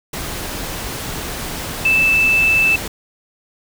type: tone in noise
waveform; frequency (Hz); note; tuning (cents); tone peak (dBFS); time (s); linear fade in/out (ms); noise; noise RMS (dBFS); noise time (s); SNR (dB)
sine; 2637; E7; 0; -11; 1.85-2.76; 5; pink; -26; 0.13-2.88; +12
effects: none